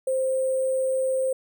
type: tone with sample-and-hold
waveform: sine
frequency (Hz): 523.3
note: C5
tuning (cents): 0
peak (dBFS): -21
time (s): 0.07-1.33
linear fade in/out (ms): 5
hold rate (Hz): 8820
effects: none